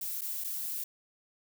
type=noise with dropouts; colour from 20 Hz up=violet; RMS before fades=-36 dBFS; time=0.01-0.84 s; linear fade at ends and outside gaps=5 ms; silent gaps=0.211-0.216 / 0.44-0.444 s; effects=none